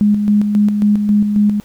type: tone with tremolo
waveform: sine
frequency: 207.6 Hz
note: G#3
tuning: in tune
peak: -8 dBFS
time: 0.01-1.6 s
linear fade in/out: 0 ms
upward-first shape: square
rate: 3.7 Hz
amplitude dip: 45%
effects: pink hiss -48 dBFS RMS until 1.64 s